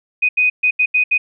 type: tone bursts at uneven times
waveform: sine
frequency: 2495 Hz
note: D#7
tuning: 4 cents sharp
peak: -11 dBFS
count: 6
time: 0.22-0.29 / 0.37-0.5 / 0.63-0.71 / 0.79-0.86 / 0.94-1.04 / 1.11-1.18 s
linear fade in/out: 10 ms
effects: none